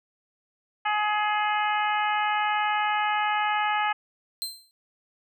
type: harmonic tone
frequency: 421 Hz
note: G#4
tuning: 24 cents sharp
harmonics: 2 / 3 / 4 / 5 / 6 / 7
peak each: -25 / -29 / -31 / -33 / -35 / -36 dBFS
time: 0.85-3.93 s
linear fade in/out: 10 ms
type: tone with exponential decay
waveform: sawtooth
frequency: 4124 Hz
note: C8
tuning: 26 cents flat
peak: -23 dBFS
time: 4.42-4.71 s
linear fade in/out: 0 ms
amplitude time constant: 63 ms
effects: none